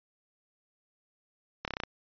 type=slowing click train; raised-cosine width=0.3 ms; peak=-17 dBFS; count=7; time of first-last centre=1.65-1.836 s; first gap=28 ms; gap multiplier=1.04; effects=resampled to 11025 Hz